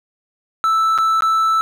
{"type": "tone with dropouts", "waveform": "triangle", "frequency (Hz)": 1318.5, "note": "E6", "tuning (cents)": 0, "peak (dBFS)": -11, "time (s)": [0.64, 1.61], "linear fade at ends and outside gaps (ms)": 0, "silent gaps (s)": [[0.978, 0.985], [1.207, 1.222]], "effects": []}